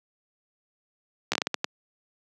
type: slowing click train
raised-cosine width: 0.2 ms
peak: -7 dBFS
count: 8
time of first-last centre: 1.32-1.644 s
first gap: 14 ms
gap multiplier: 1.39
effects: high-pass 200 Hz 12 dB/octave